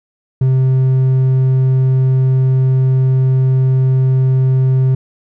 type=tone with hard clipping; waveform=sine; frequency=130.81 Hz; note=C3; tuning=in tune; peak=-10 dBFS; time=0.41-4.95 s; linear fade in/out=5 ms; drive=3 dB; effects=none